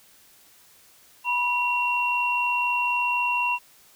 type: tone pair together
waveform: sine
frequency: 976.2 / 2742 Hz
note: B5 / F7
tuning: -20 / -32 cents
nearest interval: octave + tritone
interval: 1788 cents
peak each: -24 dBFS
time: 1.24-3.59 s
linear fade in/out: 50 ms
effects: white hiss -55 dBFS RMS until 3.95 s